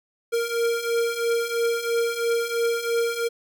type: beating tone pair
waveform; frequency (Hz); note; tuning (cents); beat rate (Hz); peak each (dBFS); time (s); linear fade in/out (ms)
square; 464 / 467; A#4 / A#4; -8 / +3; 3; -28 / -24; 0.32-3.29; 20
effects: none